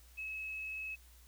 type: tone with frequency modulation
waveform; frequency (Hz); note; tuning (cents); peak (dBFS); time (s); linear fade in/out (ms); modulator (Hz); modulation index
sine; 2580; E7; -38; -39; 0.17-0.96; 20; 21.5; 0.64
effects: added 60 Hz sine -58 dBFS peak until 1.27 s + white hiss -64 dBFS RMS until 1.27 s